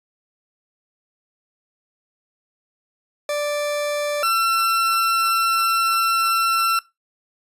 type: tone pair in turn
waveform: 40% pulse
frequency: 587.3 / 1348.5 Hz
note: D5 / E6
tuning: 0 / +39 cents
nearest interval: octave + major second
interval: 1439 cents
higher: second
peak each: -20 / -16 dBFS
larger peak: second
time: 3.29-4.23 / 4.23-6.79 s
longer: second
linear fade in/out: 2 ms
effects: noise-tail reverb RT60 0.2 s tail -19 dB re dry + resampled to 32000 Hz